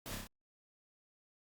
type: noise with echo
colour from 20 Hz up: pink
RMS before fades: -45 dBFS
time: 0.06-0.15 s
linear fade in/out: 0 ms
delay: 30 ms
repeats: 4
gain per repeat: -2 dB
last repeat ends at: 0.27 s
effects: Opus 48 kbps